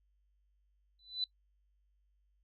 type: tone with exponential growth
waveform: sine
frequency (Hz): 3997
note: B7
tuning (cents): +20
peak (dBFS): -29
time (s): 0.99-1.24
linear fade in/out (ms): 2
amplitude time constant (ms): 54
effects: noise-tail reverb RT60 0.1 s tail -21 dB re dry + added 50 Hz sine -70 dBFS peak until 2.43 s